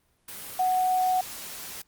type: tone in noise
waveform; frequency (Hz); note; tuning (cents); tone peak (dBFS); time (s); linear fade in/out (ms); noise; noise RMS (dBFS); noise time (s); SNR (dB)
sine; 740; F#5; 0; -21; 0.59-1.21; 5; white; -39; 0.28-1.82; +15
effects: pink hiss -69 dBFS RMS until 1.87 s + Opus 32 kbps